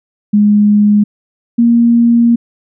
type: tone pair in turn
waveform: sine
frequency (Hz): 207.7 / 234.8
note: G#3 / A#3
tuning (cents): 0 / +13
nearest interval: major second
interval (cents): 213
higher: second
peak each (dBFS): -5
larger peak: neither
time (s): 0.33-1.04 / 1.58-2.36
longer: second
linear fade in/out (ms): 10
effects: none